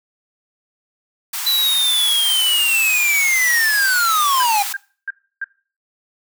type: high-pass noise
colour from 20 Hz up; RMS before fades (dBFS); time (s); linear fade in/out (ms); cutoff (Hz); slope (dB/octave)
white; -25; 1.33-4.73; 5; 790; 48
type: linear sweep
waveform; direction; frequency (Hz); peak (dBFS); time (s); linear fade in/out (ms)
square; down; 3999 to 786; -15; 1.46-4.63; 10
type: tone bursts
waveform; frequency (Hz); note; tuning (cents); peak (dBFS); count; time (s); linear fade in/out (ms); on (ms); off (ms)
sine; 1594; G6; +28; -21; 4; 4.4-5.442; 2; 28; 310
effects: noise-tail reverb RT60 0.4 s tail -20 dB re dry

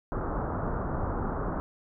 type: low-pass noise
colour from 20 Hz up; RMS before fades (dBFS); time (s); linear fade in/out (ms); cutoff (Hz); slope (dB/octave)
pink; -31; 0.12-1.6; 0; 1400; 48
effects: none

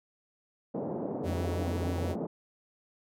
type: band-pass noise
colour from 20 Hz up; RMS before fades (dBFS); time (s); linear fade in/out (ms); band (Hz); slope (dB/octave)
pink; -35; 0.74-2.27; 10; 170 to 680; 24
type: tone with vibrato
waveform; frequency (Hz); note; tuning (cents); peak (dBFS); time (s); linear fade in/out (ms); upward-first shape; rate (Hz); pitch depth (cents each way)
square; 87.31; F2; 0; -32; 1.23-2.16; 50; sine; 6.3; 20
effects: none

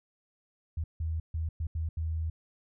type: tone bursts at uneven times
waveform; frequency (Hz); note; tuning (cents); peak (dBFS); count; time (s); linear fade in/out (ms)
sine; 80.4; E2; -43; -29; 6; 0.77-0.84 / 1-1.2 / 1.34-1.49 / 1.6-1.67 / 1.75-1.89 / 1.97-2.3; 5
effects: none

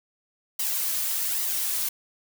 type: noise with flanger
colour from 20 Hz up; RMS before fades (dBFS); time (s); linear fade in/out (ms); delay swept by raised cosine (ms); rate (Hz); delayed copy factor
blue; -27; 0.59-1.89; 5; 1 to 3.3; 1.2; +0.5
effects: none

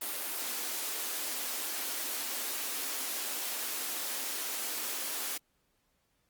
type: high-pass noise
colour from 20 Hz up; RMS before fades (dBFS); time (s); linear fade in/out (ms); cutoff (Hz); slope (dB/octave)
white; -36; 0.01-5.38; 10; 230; 96
effects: pink hiss -75 dBFS RMS until 6.29 s + Opus 32 kbps

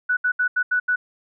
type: tone bursts at uneven times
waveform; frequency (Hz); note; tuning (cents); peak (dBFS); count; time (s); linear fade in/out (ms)
sine; 1480; F#6; 0; -17; 6; 0.09-0.17 / 0.24-0.32 / 0.39-0.48 / 0.56-0.63 / 0.71-0.8 / 0.88-0.96; 10
effects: none

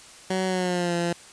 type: tone with pitch glide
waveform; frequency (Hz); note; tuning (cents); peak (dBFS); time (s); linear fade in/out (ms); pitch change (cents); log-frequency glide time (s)
15% pulse; 187.5 to 171.94; F#3 to F3; +23 to -27; -17; 0.3-1.13; 5; -150; 0.46-0.95
effects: white hiss -47 dBFS RMS until 1.32 s + resampled to 22050 Hz

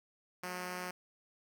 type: tone pair together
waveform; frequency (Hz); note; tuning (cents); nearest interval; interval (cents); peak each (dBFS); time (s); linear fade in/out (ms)
5% pulse; 180.88 / 215.1; F#3 / A3; -39 / -39; minor third; 300; -28 / -40; 0.43-0.91; 5
effects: none

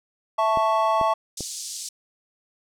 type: chord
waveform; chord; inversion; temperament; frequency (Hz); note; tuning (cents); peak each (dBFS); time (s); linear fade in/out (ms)
triangle; A major; second; equal; 659.3 / 880 / 1108.7; E5 / A5 / C#6; 0 / 0 / 0; -21; 0.38-1.14; 10
type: clicks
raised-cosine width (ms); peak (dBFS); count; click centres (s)
2; -19; 3; 0.573 / 1.013 / 1.407
type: band-pass noise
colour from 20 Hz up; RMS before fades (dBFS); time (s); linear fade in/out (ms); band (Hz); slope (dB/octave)
pink; -34; 1.37-1.89; 5; 4800 to 8900; 24
effects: none

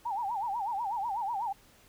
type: tone with vibrato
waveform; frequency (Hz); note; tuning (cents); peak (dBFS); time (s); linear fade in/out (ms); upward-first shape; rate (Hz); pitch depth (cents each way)
sine; 866; A5; -28; -30; 0.05-1.53; 10; sine; 8.1; 200
effects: pink hiss -60 dBFS RMS until 1.88 s

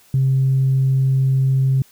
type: tone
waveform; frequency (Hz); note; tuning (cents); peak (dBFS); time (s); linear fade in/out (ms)
sine; 133.3; C3; +33; -12; 0.14-1.82; 2
effects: tanh soft clip ceiling -9 dBFS + white hiss -52 dBFS RMS until 1.91 s

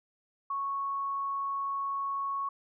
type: tone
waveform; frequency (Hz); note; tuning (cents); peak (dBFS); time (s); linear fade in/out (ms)
sine; 1106; C#6; -4; -30; 0.5-2.49; 5
effects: none

